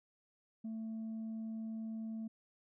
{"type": "tone", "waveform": "sine", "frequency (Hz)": 222.3, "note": "A3", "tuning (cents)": 18, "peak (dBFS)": -37, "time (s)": [0.64, 2.28], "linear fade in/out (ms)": 10, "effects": ["tanh soft clip ceiling -38 dBFS"]}